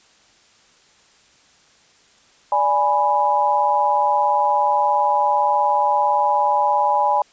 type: chord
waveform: sine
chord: G# diminished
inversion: second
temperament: equal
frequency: 587.3 / 830.6 / 987.8 Hz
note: D5 / G#5 / B5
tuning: 0 / 0 / 0 cents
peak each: -23 / -17 / -19 dBFS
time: 2.52-7.22 s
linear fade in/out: 2 ms
effects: white hiss -54 dBFS RMS until 7.32 s + resampled to 16000 Hz

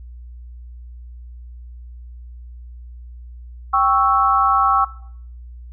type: chord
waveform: sine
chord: C# diminished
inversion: second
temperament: equal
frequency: 784 / 1108.7 / 1318.5 Hz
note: G5 / C#6 / E6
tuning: 0 / 0 / 0 cents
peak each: -19 / -16 / -17 dBFS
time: 3.73-4.85 s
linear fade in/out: 10 ms
effects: noise-tail reverb RT60 0.6 s tail -18 dB re dry + added 60 Hz sine -34 dBFS peak until 5.72 s

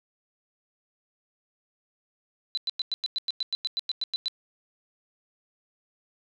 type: tone bursts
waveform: sine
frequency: 4000 Hz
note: B7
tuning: 21 cents sharp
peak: -25 dBFS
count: 15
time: 2.55-4.282 s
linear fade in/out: 0 ms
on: 24 ms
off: 98 ms
effects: none

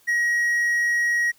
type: tone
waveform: triangle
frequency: 1898 Hz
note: A#6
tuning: 31 cents sharp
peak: -17 dBFS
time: 0.07-1.32 s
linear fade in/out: 20 ms
effects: white hiss -58 dBFS RMS until 1.38 s

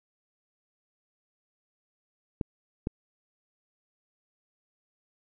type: clicks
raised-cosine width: 3 ms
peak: -16 dBFS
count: 2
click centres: 2.412 / 2.871 s
effects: none

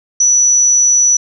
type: tone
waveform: sine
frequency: 5920 Hz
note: F#8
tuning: in tune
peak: -7 dBFS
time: 0.2-1.17 s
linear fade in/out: 5 ms
effects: none

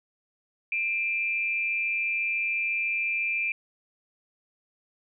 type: tone pair together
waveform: sine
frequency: 2376 / 2590 Hz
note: D7 / E7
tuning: +20 / -31 cents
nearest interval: minor second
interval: 149 cents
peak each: -26 / -31 dBFS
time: 0.72-3.52 s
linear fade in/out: 2 ms
effects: none

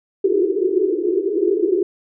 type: band-pass noise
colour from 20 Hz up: pink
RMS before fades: -18 dBFS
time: 0.24-1.83 s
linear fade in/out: 5 ms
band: 340 to 420 Hz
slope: 96 dB/octave
effects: none

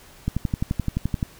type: click train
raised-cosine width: 5 ms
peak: -10 dBFS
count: 12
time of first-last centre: 0.28-1.228 s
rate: 11.6 Hz
effects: pink hiss -49 dBFS RMS until 1.39 s

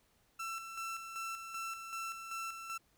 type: tone with tremolo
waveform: 30% pulse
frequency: 1339 Hz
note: E6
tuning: 27 cents sharp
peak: -36 dBFS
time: 0.39-2.78 s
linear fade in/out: 10 ms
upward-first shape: square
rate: 2.6 Hz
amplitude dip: 50%
effects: pink hiss -72 dBFS RMS until 2.97 s

